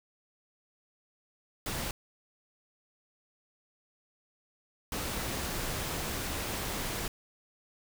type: noise bursts at uneven times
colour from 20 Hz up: pink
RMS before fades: -35 dBFS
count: 2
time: 1.66-1.91 / 4.92-7.08 s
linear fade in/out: 2 ms
effects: none